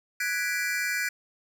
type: chord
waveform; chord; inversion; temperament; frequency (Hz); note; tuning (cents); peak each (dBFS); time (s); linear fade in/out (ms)
square; G# half-diminished seventh; third; equal; 1480 / 1661.2 / 1975.5 / 2349; F#6 / G#6 / B6 / D7; 0 / 0 / 0 / 0; -33; 0.2-1.09; 5
effects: none